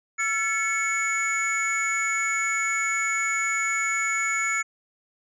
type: tone cluster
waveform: sine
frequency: 1348 / 1719 / 2210 / 6900 Hz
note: E6 / A6 / C#7 / A8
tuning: +38 / -41 / -6 / -35 cents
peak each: -28 / -31 / -24 / -30 dBFS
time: 0.18-4.63 s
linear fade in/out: 20 ms
effects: tanh soft clip ceiling -16 dBFS